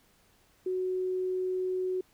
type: tone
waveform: sine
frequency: 370 Hz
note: F#4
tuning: in tune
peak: -28 dBFS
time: 0.66-2.01 s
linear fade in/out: 5 ms
effects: pink hiss -65 dBFS RMS until 2.13 s